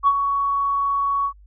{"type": "tone with ADSR envelope", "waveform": "sine", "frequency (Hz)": 1119, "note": "C#6", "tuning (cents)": 16, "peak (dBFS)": -10, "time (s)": [0.03, 1.33], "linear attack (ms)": 42, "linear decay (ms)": 52, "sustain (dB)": -8, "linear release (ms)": 77, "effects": ["tanh soft clip ceiling -6 dBFS", "added 50 Hz sine -45 dBFS peak until 1.46 s"]}